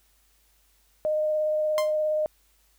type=tone with vibrato; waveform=sine; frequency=614 Hz; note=D#5; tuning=23 cents flat; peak=-22 dBFS; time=1.05-2.26 s; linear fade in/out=0 ms; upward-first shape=triangle; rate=17 Hz; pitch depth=12 cents each way
type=tone with exponential decay; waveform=sawtooth; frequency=1048 Hz; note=C6; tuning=2 cents sharp; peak=-20 dBFS; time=1.78-1.95 s; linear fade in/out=0 ms; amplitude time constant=35 ms
effects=added 50 Hz sine -65 dBFS peak until 2.78 s + white hiss -65 dBFS RMS until 2.78 s